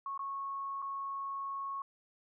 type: tone with dropouts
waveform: sine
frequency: 1100 Hz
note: C#6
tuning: 14 cents flat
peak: -36 dBFS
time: 0.06-1.82 s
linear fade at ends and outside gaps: 2 ms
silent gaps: 0.177-0.192 / 0.82-0.824 s
effects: none